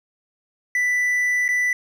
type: tone with dropouts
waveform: triangle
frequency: 1980 Hz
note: B6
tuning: 4 cents sharp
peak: -16 dBFS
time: 0.75-1.73 s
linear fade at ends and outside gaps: 2 ms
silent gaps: 1.481-1.488 s
effects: none